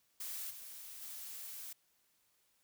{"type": "noise with level steps", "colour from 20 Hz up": "blue", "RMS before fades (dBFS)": [-43, -50, -47], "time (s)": [0.2, 1.73], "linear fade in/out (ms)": 5, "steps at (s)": [0.5, 1.01], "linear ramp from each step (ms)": 10, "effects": ["white hiss -75 dBFS RMS until 2.63 s"]}